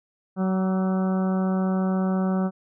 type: harmonic tone with a mistuned harmonic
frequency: 188.1 Hz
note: F#3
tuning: 29 cents sharp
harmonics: 1 / 2 / 3 / 4 / 5 / 6 / 7 / 8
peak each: -21 / -32 / -33 / -35 / -41 / -41 / -39 / -45 dBFS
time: 0.36-2.51 s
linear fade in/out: 50 ms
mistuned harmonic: 6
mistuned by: +36 cents
effects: none